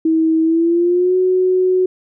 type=tone with pitch glide; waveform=sine; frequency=321.6 to 369.4 Hz; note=E4 to F#4; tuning=-43 to -3 cents; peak=-11 dBFS; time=0.05-1.86 s; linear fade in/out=5 ms; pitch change=+240 cents; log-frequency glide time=0.43-1.16 s; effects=none